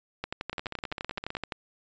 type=two click trains; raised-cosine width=0.3 ms; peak=-16 / -19 dBFS; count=16 / 14; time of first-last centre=0.24-1.522 / 0.53-1.369 s; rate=11.7 / 15.5 Hz; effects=resampled to 16000 Hz